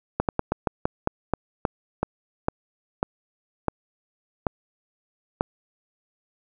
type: slowing click train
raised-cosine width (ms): 1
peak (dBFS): -7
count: 15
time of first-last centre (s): 0.2-5.409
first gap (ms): 88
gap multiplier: 1.2
effects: none